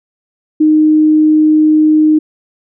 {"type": "tone", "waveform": "sine", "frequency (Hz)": 308.5, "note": "D#4", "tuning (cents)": -15, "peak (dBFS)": -5, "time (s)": [0.6, 2.19], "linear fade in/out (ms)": 10, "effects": []}